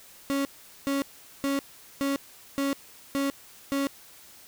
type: tone bursts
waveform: 35% pulse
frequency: 277.2 Hz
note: C#4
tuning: in tune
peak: -23 dBFS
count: 7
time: 0.3-3.87 s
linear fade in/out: 0 ms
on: 150 ms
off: 420 ms
effects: white hiss -51 dBFS RMS until 4.47 s